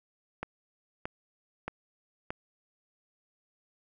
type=click train; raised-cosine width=0.5 ms; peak=-19 dBFS; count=4; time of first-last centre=0.43-2.305 s; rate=1.6 Hz; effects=none